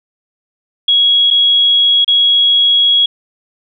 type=tone with dropouts; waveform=sine; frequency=3322 Hz; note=G#7; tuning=in tune; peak=-7 dBFS; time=0.88-3.06 s; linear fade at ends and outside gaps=5 ms; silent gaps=1.304-1.309 / 2.046-2.078 s; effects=none